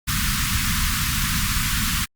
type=band-stop noise; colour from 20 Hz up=pink; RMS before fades=-22 dBFS; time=0.07-2.06 s; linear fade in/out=20 ms; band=240 to 1100 Hz; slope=48 dB/octave; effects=Opus 48 kbps